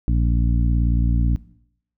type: harmonic tone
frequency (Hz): 58.27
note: A#1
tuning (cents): 0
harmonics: 1 / 2 / 3 / 4 / 5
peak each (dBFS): -17 / -23 / -27 / -29 / -31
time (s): 0.08-1.36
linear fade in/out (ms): 0
effects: noise-tail reverb RT60 0.7 s tail -19 dB re dry